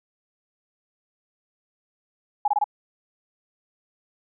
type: tone bursts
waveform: sine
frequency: 830.6 Hz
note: G#5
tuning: in tune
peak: -17 dBFS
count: 4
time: 2.45-2.642 s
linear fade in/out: 5 ms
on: 30 ms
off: 24 ms
effects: none